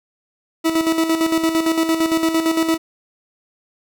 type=tone with tremolo; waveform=40% pulse; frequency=324.9 Hz; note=E4; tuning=25 cents flat; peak=-13 dBFS; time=0.64-2.78 s; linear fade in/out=20 ms; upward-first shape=square; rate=8.8 Hz; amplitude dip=55%; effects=none